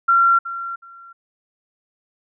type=tone with echo; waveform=sine; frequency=1370 Hz; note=F6; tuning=34 cents flat; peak=-11 dBFS; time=0.08-0.39 s; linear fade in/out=10 ms; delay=370 ms; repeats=2; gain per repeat=-14 dB; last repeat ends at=1.13 s; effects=none